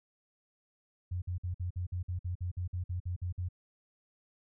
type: tone bursts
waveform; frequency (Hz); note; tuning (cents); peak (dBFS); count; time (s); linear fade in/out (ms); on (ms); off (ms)
sine; 89.5; F2; +43; -32; 15; 1.11-3.488; 10; 110; 52
effects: none